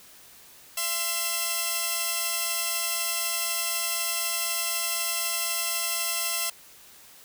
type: tone cluster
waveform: 5% pulse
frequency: 672 / 1038 / 2700 Hz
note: E5 / C6 / E7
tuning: +33 / -14 / +41 cents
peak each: -20 dBFS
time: 0.77-6.5 s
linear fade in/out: 5 ms
effects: white hiss -51 dBFS RMS until 7.24 s